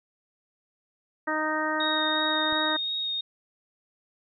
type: harmonic tone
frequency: 310 Hz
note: D#4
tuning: 6 cents flat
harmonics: 1 / 2 / 3 / 4 / 5 / 6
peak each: -32 / -32 / -32 / -32 / -32 / -32 dBFS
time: 1.27-2.77 s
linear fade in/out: 10 ms
type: tone with vibrato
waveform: sine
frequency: 3729 Hz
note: A#7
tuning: in tune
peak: -27 dBFS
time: 1.8-3.21 s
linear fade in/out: 5 ms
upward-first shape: sine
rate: 2.8 Hz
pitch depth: 13 cents each way
type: click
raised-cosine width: 5 ms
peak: -35 dBFS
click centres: 2.526 s
effects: none